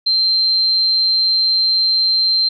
sine tone, 4138 Hz, C8, 20 cents flat, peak -12 dBFS, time 0.06-2.49 s, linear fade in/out 10 ms, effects none

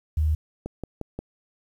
sine tone, 77.3 Hz, D#2, 11 cents flat, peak -19 dBFS, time 0.17-0.35 s, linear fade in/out 5 ms
click train, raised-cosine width 2 ms, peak -18 dBFS, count 4, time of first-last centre 0.66-1.19 s, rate 5.66 Hz
effects 9-bit

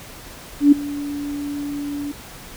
sine tone with ADSR envelope, 288 Hz, D4, 34 cents flat, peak -5 dBFS, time 0.6-2.12 s, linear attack 120 ms, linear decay 11 ms, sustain -19 dB, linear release 8 ms, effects pink hiss -39 dBFS RMS until 2.56 s

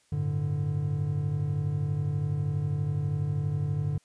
triangle chord, G suspended second, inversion none, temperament just, 98 / 110.25 / 147 Hz, G2 / A2 / D3, 0 / +4 / +2 cents, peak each -30 / -32 / -26 dBFS, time 0.12-3.98 s, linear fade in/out 5 ms, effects white hiss -66 dBFS RMS until 4.04 s + resampled to 22050 Hz

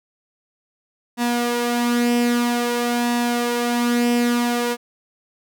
sawtooth tone with flanger, 240 Hz, B3, 49 cents flat, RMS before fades -20 dBFS, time 1.17-4.77 s, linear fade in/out 50 ms, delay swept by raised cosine 1.1 to 3.8 ms, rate 0.51 Hz, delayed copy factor +0.5, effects none

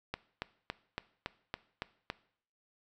click train, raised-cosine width 0.3 ms, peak -19 dBFS, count 8, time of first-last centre 0.14-2.101 s, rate 3.57 Hz, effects noise-tail reverb RT60 0.6 s tail -19 dB re dry

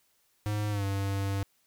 square tone with pitch glide, 104.9 to 98.44 Hz, G#2 to G2, +18 to +8 cents, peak -29 dBFS, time 0.46-1.43 s, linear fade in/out 0 ms, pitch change -110 cents, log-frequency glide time 0.7-0.84 s, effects white hiss -70 dBFS RMS until 1.66 s

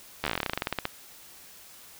slowing click train, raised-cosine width 0.3 ms, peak -11 dBFS, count 20, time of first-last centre 0.24-0.854 s, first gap 12 ms, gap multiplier 1.1, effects white hiss -50 dBFS RMS until 1.99 s

